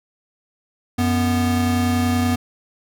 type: tone pair together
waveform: square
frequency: 92 / 245.6 Hz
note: F#2 / B3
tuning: -9 / -9 cents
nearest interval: octave + perfect fourth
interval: 1700 cents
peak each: -22 / -19 dBFS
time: 0.98-2.36 s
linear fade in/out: 10 ms
effects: none